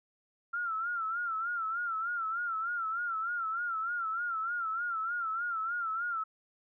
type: tone with vibrato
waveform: sine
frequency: 1366 Hz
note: F6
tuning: 39 cents flat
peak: -31 dBFS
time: 0.53-6.24 s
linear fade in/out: 10 ms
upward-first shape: sine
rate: 3.3 Hz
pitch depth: 94 cents each way
effects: none